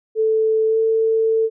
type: tone with pitch glide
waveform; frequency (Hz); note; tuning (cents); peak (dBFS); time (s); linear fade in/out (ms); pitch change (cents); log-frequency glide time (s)
sine; 440 to 445.9; A4 to A4; 0 to +23; -14; 0.15-1.5; 50; +23; 0.67-0.78
effects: none